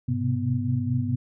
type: tone cluster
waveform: sine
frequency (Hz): 102.6 / 125.3 / 129.9 / 246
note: G#2 / B2 / C3 / B3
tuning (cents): -21 / +25 / -12 / -7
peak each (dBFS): -28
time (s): 0.08-1.16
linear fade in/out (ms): 10
effects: none